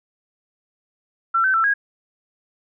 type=tone with pitch steps; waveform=sine; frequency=1348 / 1536 / 1335 / 1641 Hz; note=E6 / G6 / E6 / G#6; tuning=+38 / -36 / +22 / -21 cents; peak=-15 dBFS; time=1.34-1.74 s; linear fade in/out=10 ms; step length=100 ms; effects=none